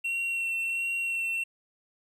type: tone with vibrato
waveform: triangle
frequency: 2723 Hz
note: F7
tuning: 44 cents flat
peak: -26 dBFS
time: 0.04-1.44 s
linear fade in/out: 10 ms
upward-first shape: sine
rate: 1.4 Hz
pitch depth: 14 cents each way
effects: 11-bit